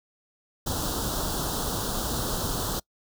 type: band-stop noise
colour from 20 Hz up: pink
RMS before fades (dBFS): -29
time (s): 0.66-2.8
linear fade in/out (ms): 10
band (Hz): 1500 to 3200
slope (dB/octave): 48
effects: noise-tail reverb RT60 0.1 s tail -25 dB re dry